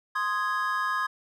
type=chord; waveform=triangle; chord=Ab major; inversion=first; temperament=equal; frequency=1046.5 / 1244.5 / 1661.2 Hz; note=C6 / Eb6 / Ab6; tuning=0 / 0 / 0 cents; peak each=-28 dBFS; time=0.15-1.07 s; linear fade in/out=10 ms; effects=none